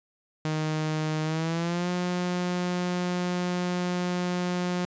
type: tone with pitch glide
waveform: sawtooth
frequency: 155.56 to 178.69 Hz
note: D#3 to F3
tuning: 0 to +40 cents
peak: -22 dBFS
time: 0.45-4.85 s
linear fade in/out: 0 ms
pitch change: +240 cents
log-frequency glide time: 1.23-1.89 s
effects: resampled to 16000 Hz